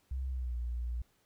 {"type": "tone with pitch glide", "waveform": "sine", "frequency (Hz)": [65.41, 59.64], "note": ["C2", "A#1"], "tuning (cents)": [0, 40], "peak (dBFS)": -33, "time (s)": [0.11, 1.02], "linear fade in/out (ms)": 5, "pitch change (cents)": -160, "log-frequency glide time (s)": [0.29, 0.55], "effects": ["pink hiss -72 dBFS RMS until 1.25 s"]}